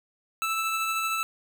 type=tone with tremolo; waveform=25% pulse; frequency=1318.5 Hz; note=E6; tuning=in tune; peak=-21 dBFS; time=0.42-1.23 s; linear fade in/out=0 ms; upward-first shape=sine; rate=13 Hz; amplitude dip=25%; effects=none